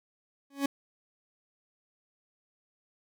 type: tone with exponential growth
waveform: 40% pulse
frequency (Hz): 278.2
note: C#4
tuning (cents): +6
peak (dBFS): -22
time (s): 0.5-0.66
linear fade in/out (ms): 5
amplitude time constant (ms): 33
effects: none